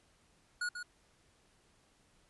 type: tone with echo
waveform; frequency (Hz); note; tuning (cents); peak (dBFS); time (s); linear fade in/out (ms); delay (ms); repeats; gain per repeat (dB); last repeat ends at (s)
square; 1449; F#6; -37; -34; 0.61-0.69; 5; 140; 1; -7; 0.83
effects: pink hiss -69 dBFS RMS until 2.29 s + resampled to 24000 Hz